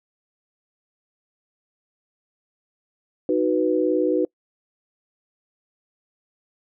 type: chord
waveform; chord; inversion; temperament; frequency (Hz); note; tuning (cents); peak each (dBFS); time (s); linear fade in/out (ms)
sine; B major; first; equal; 311.1 / 370 / 493.9; D#4 / F#4 / B4; 0 / 0 / 0; -22; 3.29-4.25; 2
effects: noise-tail reverb RT60 0.1 s tail -25 dB re dry